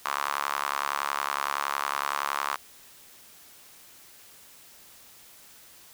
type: tone with high-pass filter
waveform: sawtooth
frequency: 70.8 Hz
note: C#2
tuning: 37 cents sharp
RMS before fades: -30 dBFS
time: 0.05-2.56 s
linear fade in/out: 5 ms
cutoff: 1100 Hz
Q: 3.8
effects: white hiss -52 dBFS RMS until 5.93 s